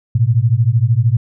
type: beating tone pair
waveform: sine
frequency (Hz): 109.8 / 122.8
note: A2 / B2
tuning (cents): -3 / -9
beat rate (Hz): 13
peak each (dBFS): -13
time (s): 0.15-1.17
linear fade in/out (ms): 5
effects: none